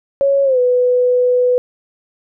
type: tone with pitch glide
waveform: sine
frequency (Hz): 554 to 496.4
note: C#5 to B4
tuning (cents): -1 to +9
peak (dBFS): -10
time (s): 0.21-1.58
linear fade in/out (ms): 0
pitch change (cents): -190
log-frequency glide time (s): 0.44-0.59
effects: none